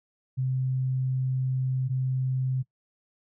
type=tone pair in turn; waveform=sine; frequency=130 / 130 Hz; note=C3 / C3; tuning=-11 / -11 cents; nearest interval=unison; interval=0 cents; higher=neither; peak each=-24 dBFS; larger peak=neither; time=0.37-1.89 / 1.89-2.63 s; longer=first; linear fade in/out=20 ms; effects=noise-tail reverb RT60 0.1 s tail -20 dB re dry